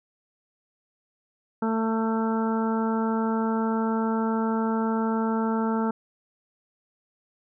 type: harmonic tone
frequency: 223.4 Hz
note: A3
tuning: 27 cents sharp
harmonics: 1 / 2 / 3 / 4 / 5 / 6 / 7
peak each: -24 / -30 / -37 / -31 / -42 / -34 / -44 dBFS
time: 1.62-5.91 s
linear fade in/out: 5 ms
effects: none